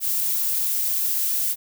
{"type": "noise", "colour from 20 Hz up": "violet", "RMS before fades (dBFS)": -23, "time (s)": [0, 1.56], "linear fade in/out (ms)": 50, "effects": []}